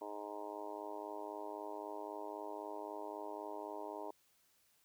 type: harmonic tone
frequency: 103.83 Hz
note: G#2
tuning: in tune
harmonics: 3 / 4 / 5 / 6 / 7 / 8 / 9 / 10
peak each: -51 / -49 / -55 / -49 / -55 / -52 / -49 / -58 dBFS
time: 0.01-4.11 s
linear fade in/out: 5 ms
effects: white hiss -73 dBFS RMS until 4.84 s